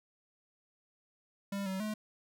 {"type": "tone with pitch steps", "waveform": "square", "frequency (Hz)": [198.8, 190, 213.9], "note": ["G3", "F#3", "A3"], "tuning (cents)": [25, 46, -49], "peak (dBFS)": -35, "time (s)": [1.52, 1.94], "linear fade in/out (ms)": 5, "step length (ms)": 140, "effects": []}